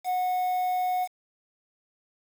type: tone with quantisation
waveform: triangle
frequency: 732 Hz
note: F#5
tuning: 19 cents flat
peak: -22 dBFS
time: 0.04-1.08 s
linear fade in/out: 50 ms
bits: 7
effects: none